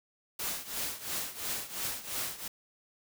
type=noise with tremolo; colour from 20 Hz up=white; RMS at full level=-33 dBFS; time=0.39-2.48 s; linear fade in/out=5 ms; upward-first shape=triangle; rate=2.9 Hz; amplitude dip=85%; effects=none